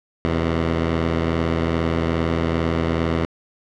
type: tone pair together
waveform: 10% pulse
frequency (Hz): 82.41 / 127.93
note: E2 / C3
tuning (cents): 0 / -39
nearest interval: minor sixth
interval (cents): 761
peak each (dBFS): -11 / -20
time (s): 0.25-3.25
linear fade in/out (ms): 0
effects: low-pass 3000 Hz 12 dB/octave